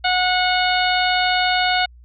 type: harmonic tone with a mistuned harmonic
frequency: 731 Hz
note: F#5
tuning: 21 cents flat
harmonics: 1 / 2 / 3 / 4 / 5 / 6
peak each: -19 / -22 / -24 / -25 / -26 / -27 dBFS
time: 0.04-1.86 s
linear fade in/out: 10 ms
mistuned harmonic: 6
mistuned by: -21 cents
effects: added 60 Hz sine -42 dBFS peak until 2.04 s